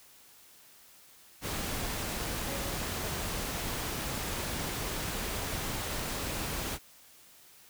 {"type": "tone in noise", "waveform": "sine", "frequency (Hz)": 554.4, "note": "C#5", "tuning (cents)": 0, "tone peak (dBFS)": -42, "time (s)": [2.45, 2.73], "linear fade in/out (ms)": 50, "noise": "pink", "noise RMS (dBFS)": -35, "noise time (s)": [1.41, 6.79], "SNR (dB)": -10, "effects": ["white hiss -57 dBFS RMS until 7.69 s"]}